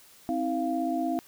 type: tone cluster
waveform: sine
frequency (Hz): 263 / 319.7 / 693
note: C4 / D#4 / F5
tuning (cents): +9 / +47 / -14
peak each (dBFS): -30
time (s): 0.29-1.19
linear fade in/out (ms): 0
effects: white hiss -55 dBFS RMS until 1.27 s